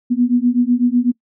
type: beating tone pair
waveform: sine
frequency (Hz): 240.4 / 248.4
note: B3 / B3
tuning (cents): -46 / +10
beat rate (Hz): 8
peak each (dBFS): -15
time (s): 0.1-1.12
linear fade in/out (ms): 20
effects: noise-tail reverb RT60 0.1 s tail -23 dB re dry